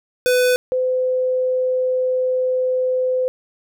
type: tone pair in turn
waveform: square / sine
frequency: 499.5 / 510.3 Hz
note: B4 / C5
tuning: +20 / -43 cents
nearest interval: unison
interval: 37 cents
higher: second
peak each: -14 / -16 dBFS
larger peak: first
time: 0.26-0.56 / 0.72-3.28 s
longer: second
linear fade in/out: 0 ms
effects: none